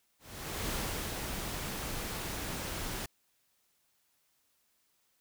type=noise with ADSR envelope; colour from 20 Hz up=pink; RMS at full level=-35 dBFS; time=0.19-3.06 s; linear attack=510 ms; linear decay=420 ms; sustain=-3 dB; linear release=4 ms; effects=white hiss -74 dBFS RMS until 5.2 s